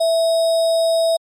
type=tone with sample-and-hold; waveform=sine; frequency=659 Hz; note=E5; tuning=1 cent flat; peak=-13 dBFS; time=0-1.17 s; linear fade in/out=10 ms; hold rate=4410 Hz; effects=low-pass 10000 Hz 12 dB/octave + MP3 64 kbps